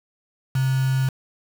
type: tone with quantisation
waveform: sine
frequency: 132.2 Hz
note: C3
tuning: 18 cents sharp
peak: -18 dBFS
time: 0.55-1.09 s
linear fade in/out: 5 ms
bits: 5
effects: none